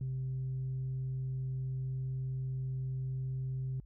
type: tone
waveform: sine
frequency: 130.81 Hz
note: C3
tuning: in tune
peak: -32 dBFS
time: 0.01-3.8 s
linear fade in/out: 2 ms
effects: tanh soft clip ceiling -31 dBFS + added 50 Hz sine -52 dBFS peak until 3.85 s